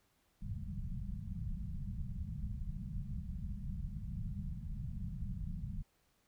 pink low-pass noise, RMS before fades -41 dBFS, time 0.41-5.83 s, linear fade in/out 10 ms, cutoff 210 Hz, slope 96 dB/octave, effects pink hiss -75 dBFS RMS until 6.27 s

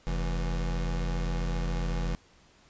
square tone pair together, 43.8 / 165.5 Hz, F1 / E3, +6 / +7 cents, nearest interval octave + major seventh, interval 2301 cents, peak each -29 / -36 dBFS, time 0.07-2.15 s, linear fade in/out 0 ms, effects pink hiss -60 dBFS RMS until 2.69 s + resampled to 16000 Hz

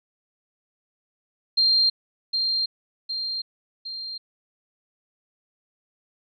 sine tone with echo, 4186 Hz, C8, in tune, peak -16 dBFS, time 1.57-1.9 s, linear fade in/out 10 ms, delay 760 ms, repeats 3, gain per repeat -5 dB, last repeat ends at 4.18 s, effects none

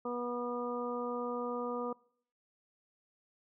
harmonic tone, 243 Hz, B3, 28 cents flat, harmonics 1 / 2 / 3 / 4 / 5, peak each -40 / -37 / -46 / -44 / -42 dBFS, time 0.05-1.93 s, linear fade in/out 5 ms, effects noise-tail reverb RT60 0.6 s tail -24 dB re dry

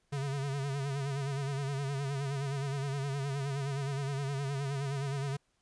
square tone with vibrato, 138.7 Hz, C#3, 1 cent sharp, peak -33 dBFS, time 0.12-5.37 s, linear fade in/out 10 ms, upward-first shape sine, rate 9.6 Hz, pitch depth 64 cents each way, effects pink hiss -75 dBFS RMS until 5.61 s + resampled to 22050 Hz

